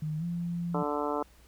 sine tone with pitch glide, 154.1 to 171.98 Hz, D#3 to F3, -16 to -26 cents, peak -30 dBFS, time 0.02-0.83 s, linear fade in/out 5 ms, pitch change +190 cents, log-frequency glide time 0.18-0.24 s
harmonic tone, 146.83 Hz, D3, in tune, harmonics 2 / 3 / 4 / 5 / 6 / 7 / 8 / 9, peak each -35 / -34 / -36 / -38 / -37 / -37 / -42 / -39 dBFS, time 0.74-1.23 s, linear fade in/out 5 ms
effects added 60 Hz sine -57 dBFS peak until 1.47 s + pink hiss -61 dBFS RMS until 1.47 s

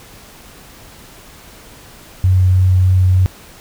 sine tone with vibrato, 92.5 Hz, F#2, in tune, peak -8 dBFS, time 2.24-3.26 s, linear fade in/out 0 ms, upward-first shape triangle, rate 3.3 Hz, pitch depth 9 cents each way, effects pink hiss -40 dBFS RMS until 3.6 s

